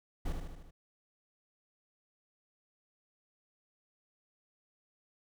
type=noise with echo; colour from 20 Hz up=brown; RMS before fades=-33 dBFS; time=0.25-0.33 s; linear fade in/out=10 ms; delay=76 ms; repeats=5; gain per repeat=-4 dB; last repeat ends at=0.71 s; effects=none